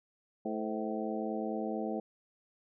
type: harmonic tone with a mistuned harmonic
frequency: 109.2 Hz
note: A2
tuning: 13 cents flat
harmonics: 2 / 3 / 4 / 5 / 6 / 7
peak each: -37 / -39 / -40 / -41 / -42 / -42 dBFS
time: 0.45-2 s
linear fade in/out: 5 ms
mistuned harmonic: 5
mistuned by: -81 cents
effects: none